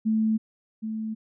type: tone pair in turn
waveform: sine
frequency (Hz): 219.3 / 219.3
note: A3 / A3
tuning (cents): -6 / -6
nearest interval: unison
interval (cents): 0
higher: neither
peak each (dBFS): -20 / -28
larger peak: first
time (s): 0.05-0.38 / 0.82-1.15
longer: neither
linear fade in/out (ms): 20
effects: none